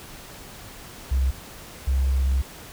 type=tone pair in turn; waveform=sine; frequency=65.6 / 66.32 Hz; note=C2 / C2; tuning=+5 / +24 cents; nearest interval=unison; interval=19 cents; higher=second; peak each=-17 dBFS; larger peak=neither; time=1.11-1.31 / 1.87-2.42 s; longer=second; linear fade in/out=10 ms; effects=tanh soft clip ceiling -15 dBFS + pink hiss -42 dBFS RMS until 2.72 s